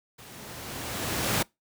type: noise with level ramp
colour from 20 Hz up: pink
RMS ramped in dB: -47 to -24 dBFS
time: 0.18-1.43 s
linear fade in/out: 10 ms
effects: noise-tail reverb RT60 0.2 s tail -25 dB re dry + high-pass 80 Hz 12 dB/octave